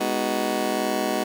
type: chord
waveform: 20% pulse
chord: G# minor seventh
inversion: none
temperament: just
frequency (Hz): 207.7 / 249.2 / 311.5 / 373.8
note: G#3 / B3 / D#4 / F#4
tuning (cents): 0 / +16 / +2 / +18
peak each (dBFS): -24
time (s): 0-1.24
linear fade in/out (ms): 10
effects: none